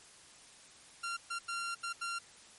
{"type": "tone bursts at uneven times", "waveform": "sawtooth", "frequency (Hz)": 1380, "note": "F6", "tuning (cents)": -21, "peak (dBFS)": -32, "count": 5, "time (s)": [[1.03, 1.17], [1.3, 1.39], [1.48, 1.75], [1.83, 1.93], [2.01, 2.19]], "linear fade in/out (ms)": 10, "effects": ["white hiss -57 dBFS RMS until 2.58 s", "MP3 48 kbps"]}